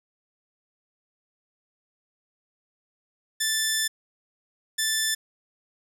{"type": "tone bursts at uneven times", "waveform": "10% pulse", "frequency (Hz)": 1760, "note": "A6", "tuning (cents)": 0, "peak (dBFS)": -14, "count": 2, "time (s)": [[3.4, 3.88], [4.78, 5.15]], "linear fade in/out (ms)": 10, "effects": []}